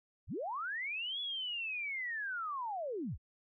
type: linear two-way sweep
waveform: sine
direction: up then down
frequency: 30.4 to 3426 to 30.4 Hz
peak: -36 dBFS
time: 0.27-3.18 s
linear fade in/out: 50 ms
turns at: 1.2 s
effects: none